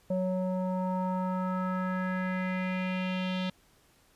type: tone with low-pass filter sweep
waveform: square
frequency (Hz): 185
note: F#3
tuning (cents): 0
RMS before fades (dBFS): -31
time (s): 0.1-3.5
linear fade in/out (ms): 5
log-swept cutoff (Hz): 580 to 3500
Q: 3.4
effects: pink hiss -64 dBFS RMS until 4.15 s + resampled to 32000 Hz